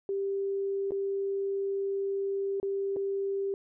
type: tone with dropouts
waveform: sine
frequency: 393.8 Hz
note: G4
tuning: 8 cents sharp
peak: -28 dBFS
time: 0.09-3.54 s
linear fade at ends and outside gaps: 1 ms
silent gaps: 0.908-0.919 / 2.6-2.629 / 2.962-2.967 s
effects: none